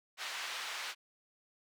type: band-pass noise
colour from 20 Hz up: white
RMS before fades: -41 dBFS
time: 0.17-0.95 s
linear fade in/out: 50 ms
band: 930 to 3500 Hz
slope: 12 dB/octave
effects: none